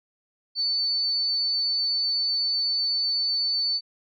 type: tone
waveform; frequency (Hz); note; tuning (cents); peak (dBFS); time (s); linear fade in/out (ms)
sine; 4504; C#8; +27; -22; 0.55-3.81; 50
effects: none